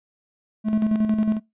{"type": "tone with tremolo", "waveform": "triangle", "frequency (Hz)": 216.1, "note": "A3", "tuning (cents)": -31, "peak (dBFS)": -14, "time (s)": [0.64, 1.4], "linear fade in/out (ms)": 50, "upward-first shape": "square", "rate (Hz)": 11, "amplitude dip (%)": 50, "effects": ["noise-tail reverb RT60 0.2 s tail -23 dB re dry", "resampled to 8000 Hz"]}